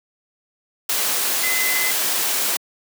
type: tone in noise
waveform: sine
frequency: 2037 Hz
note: C7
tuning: 47 cents flat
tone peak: -22 dBFS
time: 1.43-1.91 s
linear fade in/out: 5 ms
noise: white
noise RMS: -21 dBFS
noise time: 0.89-2.57 s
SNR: -4 dB
effects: high-pass 300 Hz 12 dB/octave